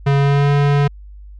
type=tone with pitch glide; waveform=square; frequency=140 to 143.19 Hz; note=C#3 to D3; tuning=+18 to -43 cents; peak=-12 dBFS; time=0.06-0.88 s; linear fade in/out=10 ms; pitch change=+39 cents; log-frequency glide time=0.17-0.51 s; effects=added 50 Hz sine -34 dBFS peak until 1.39 s + low-pass 3000 Hz 12 dB/octave